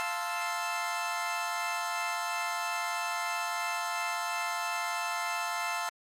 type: chord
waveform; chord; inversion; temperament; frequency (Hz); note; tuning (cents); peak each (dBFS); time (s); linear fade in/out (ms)
25% pulse; F major seventh; none; equal; 698.5 / 880 / 1046.5 / 1318.5; F5 / A5 / C6 / E6; 0 / 0 / 0 / 0; -33; 0-5.89; 0
effects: low-pass 12000 Hz 12 dB/octave + Opus 48 kbps